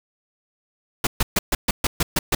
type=noise bursts; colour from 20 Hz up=pink; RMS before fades=-19 dBFS; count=9; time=1.04-2.35 s; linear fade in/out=5 ms; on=30 ms; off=130 ms; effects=none